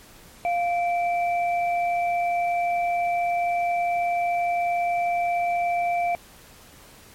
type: tone pair together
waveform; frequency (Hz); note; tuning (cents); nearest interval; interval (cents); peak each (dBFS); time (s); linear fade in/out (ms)
sine; 698.5 / 2328; F5 / D7; 0 / -16; octave + major sixth; 2084; -21 / -31; 0.45-6.15; 0
effects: pink hiss -49 dBFS RMS until 7.14 s + MP3 64 kbps